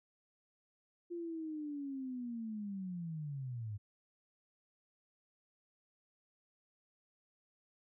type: linear sweep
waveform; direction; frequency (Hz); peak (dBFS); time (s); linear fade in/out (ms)
sine; down; 349.2 to 99.9; -39; 1.1-3.78; 20
effects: none